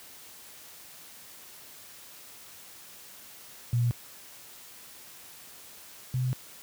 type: tone pair in turn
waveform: sine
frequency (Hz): 120 / 127.52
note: B2 / C3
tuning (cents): -49 / -44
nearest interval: minor second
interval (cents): 105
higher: second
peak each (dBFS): -22 / -25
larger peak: first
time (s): 3.73-3.91 / 6.14-6.33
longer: second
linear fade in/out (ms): 0
effects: white hiss -49 dBFS RMS until 6.62 s + high-pass 60 Hz 12 dB/octave